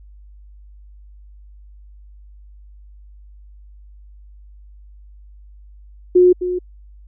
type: tone with echo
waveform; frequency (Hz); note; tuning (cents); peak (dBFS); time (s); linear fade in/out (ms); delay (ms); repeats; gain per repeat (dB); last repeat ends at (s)
sine; 360.9; F#4; -43; -7; 6.15-6.33; 10; 260; 1; -11; 6.59
effects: added 50 Hz sine -40 dBFS peak until 7.07 s